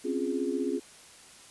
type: chord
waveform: sine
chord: Db major seventh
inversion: third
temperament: equal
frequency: 261.6 / 277.2 / 349.2 / 415.3 Hz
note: C4 / Db4 / F4 / Ab4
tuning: 0 / 0 / 0 / 0 cents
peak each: -33 dBFS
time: 0.04-0.8 s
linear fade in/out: 20 ms
effects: white hiss -52 dBFS RMS until 1.5 s + resampled to 24000 Hz